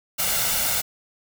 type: noise with comb filter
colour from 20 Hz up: white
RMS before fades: -23 dBFS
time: 0.18-0.82 s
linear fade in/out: 20 ms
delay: 1.4 ms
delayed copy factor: +0.55
effects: none